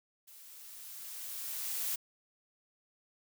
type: noise with level ramp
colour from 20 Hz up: blue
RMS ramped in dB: -55 to -34 dBFS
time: 0.27-1.96 s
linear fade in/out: 10 ms
effects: none